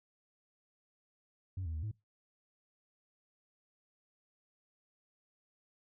sine tone with pitch steps, 93.4 / 80.7 / 78.1 / 107 Hz, F#2 / E2 / D#2 / A2, +17 / -36 / +7 / -48 cents, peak -34 dBFS, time 1.57-1.914 s, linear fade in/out 5 ms, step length 86 ms, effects noise-tail reverb RT60 0.2 s tail -22 dB re dry + tanh soft clip ceiling -34 dBFS

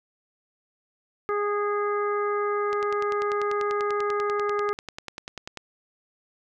harmonic tone, 412.2 Hz, G#4, 13 cents flat, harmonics 1 / 2 / 3 / 4 / 5, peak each -25 / -37 / -28 / -38 / -40 dBFS, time 1.29-4.73 s, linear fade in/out 0 ms
click train, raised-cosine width 0.2 ms, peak -18 dBFS, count 30, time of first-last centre 2.73-5.573 s, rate 10.2 Hz
effects none

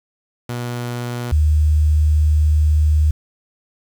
sawtooth / sine tone pair in turn, 121.1 / 76.34 Hz, B2 / D#2, -34 / -32 cents, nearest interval minor sixth, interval 798 cents, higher first, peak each -19 / -11 dBFS, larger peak second, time 0.49-1.32 / 1.32-3.11 s, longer second, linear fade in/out 5 ms, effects 7-bit

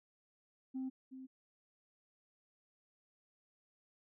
sine tone with echo, 261.6 Hz, C4, in tune, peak -36 dBFS, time 0.74-0.9 s, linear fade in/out 20 ms, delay 370 ms, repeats 1, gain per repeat -11 dB, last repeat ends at 1.27 s, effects tanh soft clip ceiling -35 dBFS

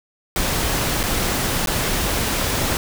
pink noise with dropouts, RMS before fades -21 dBFS, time 0.36-2.77 s, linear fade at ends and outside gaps 1 ms, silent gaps 1.031-1.037 / 1.66-1.672 s, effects none

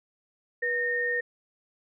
sine tone pair together, 485.8 / 1838 Hz, B4 / A#6, -29 / -25 cents, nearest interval octave + major seventh, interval 2304 cents, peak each -31 / -26 dBFS, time 0.62-1.21 s, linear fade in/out 10 ms, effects none

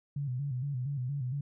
sine tone with vibrato, 133.6 Hz, C3, 36 cents sharp, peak -31 dBFS, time 0.16-1.41 s, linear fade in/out 5 ms, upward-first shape square, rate 4.3 Hz, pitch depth 110 cents each way, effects none

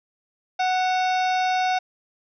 harmonic tone with a mistuned harmonic, 740 Hz, F#5, in tune, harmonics 1 / 2 / 3 / 4 / 5 / 6 / 7 / 8, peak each -20 / -30 / -32 / -37 / -35 / -41 / -39 / -43 dBFS, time 0.59-1.79 s, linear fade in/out 10 ms, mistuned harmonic 4, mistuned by -140 cents, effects none

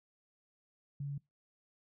sine tone, 141.7 Hz, C#3, 38 cents sharp, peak -36 dBFS, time 1-1.18 s, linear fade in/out 5 ms, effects noise-tail reverb RT60 0.2 s tail -24 dB re dry

